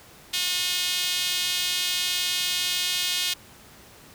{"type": "tone with high-pass filter", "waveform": "sawtooth", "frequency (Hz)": 360.7, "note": "F#4", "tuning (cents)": -44, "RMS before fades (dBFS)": -26, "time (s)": [0.33, 3.34], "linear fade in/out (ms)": 10, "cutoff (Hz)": 3300, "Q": 2.1, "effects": ["pink hiss -49 dBFS RMS until 4.14 s", "high-pass 60 Hz 12 dB/octave"]}